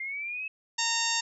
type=linear sweep; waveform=sine; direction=up; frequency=2093 to 2600 Hz; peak=-32 dBFS; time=0-0.48 s; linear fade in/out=5 ms
type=harmonic tone; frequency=920 Hz; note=A#5; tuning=23 cents flat; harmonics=1 / 2 / 3 / 4 / 5 / 6 / 7 / 8; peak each=-34 / -34 / -34 / -34 / -34 / -34 / -34 / -34 dBFS; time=0.78-1.21 s; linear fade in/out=10 ms
effects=none